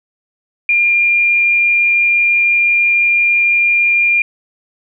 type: tone with frequency modulation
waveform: sine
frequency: 2402 Hz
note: D7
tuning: 38 cents sharp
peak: -9 dBFS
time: 0.69-4.22 s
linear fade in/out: 2 ms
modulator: 77.6 Hz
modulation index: 0.21
effects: none